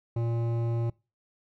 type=tone with hard clipping; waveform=sine; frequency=116.54 Hz; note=A#2; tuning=in tune; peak=-28 dBFS; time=0.16-0.9 s; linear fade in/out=5 ms; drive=13 dB; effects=noise-tail reverb RT60 0.3 s tail -24 dB re dry